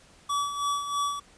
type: tone with tremolo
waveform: square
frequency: 1145 Hz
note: D6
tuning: 44 cents flat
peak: -25 dBFS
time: 0.29-1.2 s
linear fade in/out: 10 ms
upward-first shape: sine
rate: 3.1 Hz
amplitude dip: 60%
effects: pink hiss -56 dBFS RMS until 1.37 s + resampled to 22050 Hz